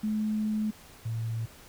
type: tone pair in turn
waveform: sine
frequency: 214.5 / 113.39 Hz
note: A3 / A#2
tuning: -44 / -47 cents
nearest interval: major seventh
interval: 1103 cents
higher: first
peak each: -26 / -29 dBFS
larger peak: first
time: 0.03-0.71 / 1.05-1.46 s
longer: first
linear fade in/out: 10 ms
effects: pink hiss -52 dBFS RMS until 1.68 s